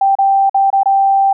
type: tone with dropouts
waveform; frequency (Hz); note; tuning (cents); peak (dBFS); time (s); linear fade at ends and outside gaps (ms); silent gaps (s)
sine; 784; G5; 0; -8; 0.01-1.33; 5; 0.153-0.186 / 0.496-0.544 / 0.703-0.728 / 0.833-0.857
effects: none